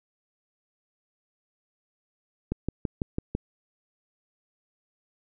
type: click train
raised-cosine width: 3 ms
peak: -14 dBFS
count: 6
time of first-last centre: 2.52-3.351 s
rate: 6.02 Hz
effects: none